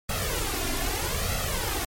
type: noise with flanger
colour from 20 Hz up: pink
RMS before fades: -28 dBFS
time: 0.09-1.85 s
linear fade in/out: 5 ms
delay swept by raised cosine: 1.5 to 2.9 ms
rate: 0.8 Hz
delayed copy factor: +0.75
effects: MP3 64 kbps